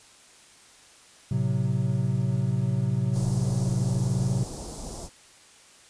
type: chord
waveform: triangle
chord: F# diminished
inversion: first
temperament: equal with one note detuned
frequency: 110.51 / 130.81 / 185 Hz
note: A2 / C3 / F#3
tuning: +8 / 0 / 0 cents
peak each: -26 / -23 / -28 dBFS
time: 1.31-4.44 s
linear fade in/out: 5 ms
type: band-stop noise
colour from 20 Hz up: pink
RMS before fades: -37 dBFS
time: 3.12-5.1 s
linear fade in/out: 50 ms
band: 880 to 5000 Hz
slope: 24 dB/octave
effects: white hiss -53 dBFS RMS until 5.89 s + resampled to 22050 Hz